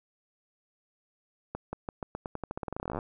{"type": "accelerating click train", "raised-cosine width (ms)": 1, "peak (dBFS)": -20, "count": 26, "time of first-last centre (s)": [1.55, 2.989], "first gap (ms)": 180, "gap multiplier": 0.88, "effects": []}